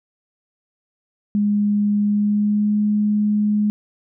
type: tone with pitch glide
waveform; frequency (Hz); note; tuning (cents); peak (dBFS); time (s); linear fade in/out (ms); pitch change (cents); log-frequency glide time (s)
sine; 206.3 to 209.3; G#3 to G#3; -11 to +14; -15; 1.35-3.7; 0; +25; 2.03-2.77
effects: none